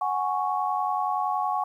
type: chord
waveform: sine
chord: F# suspended second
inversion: none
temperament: equal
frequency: 740 / 830.6 / 1108.7 Hz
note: F#5 / G#5 / C#6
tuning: 0 / 0 / 0 cents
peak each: -28 dBFS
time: 0.01-1.64 s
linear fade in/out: 5 ms
effects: 10-bit